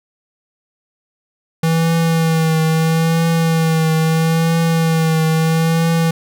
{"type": "tone with vibrato", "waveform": "square", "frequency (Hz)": 162.5, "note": "E3", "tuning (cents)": -24, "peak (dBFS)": -13, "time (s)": [1.63, 6.11], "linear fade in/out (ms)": 5, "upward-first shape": "triangle", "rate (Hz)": 0.76, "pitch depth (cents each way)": 35, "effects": []}